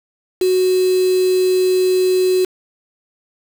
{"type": "tone with quantisation", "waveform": "sine", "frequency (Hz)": 370, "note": "F#4", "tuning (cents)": 0, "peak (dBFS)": -12, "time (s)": [0.41, 2.45], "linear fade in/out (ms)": 5, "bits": 4, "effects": []}